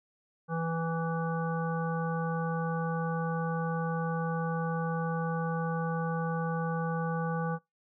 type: harmonic tone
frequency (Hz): 164.81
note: E3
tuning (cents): 0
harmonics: 1 / 3 / 5 / 7 / 9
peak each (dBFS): -31 / -36 / -38 / -39 / -41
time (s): 0.48-7.59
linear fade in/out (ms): 50
effects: noise-tail reverb RT60 0.2 s tail -24 dB re dry